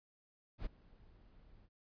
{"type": "noise with ADSR envelope", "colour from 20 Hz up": "brown", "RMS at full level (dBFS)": -39, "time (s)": [0.58, 1.69], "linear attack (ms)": 79, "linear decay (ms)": 13, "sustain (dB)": -23, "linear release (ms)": 45, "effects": ["resampled to 11025 Hz"]}